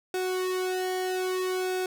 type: tone with flanger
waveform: sawtooth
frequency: 370 Hz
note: F#4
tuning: in tune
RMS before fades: -29 dBFS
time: 0.14-1.86 s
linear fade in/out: 2 ms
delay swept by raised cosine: 0.98 to 1.92 ms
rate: 0.62 Hz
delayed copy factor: -0.9
effects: none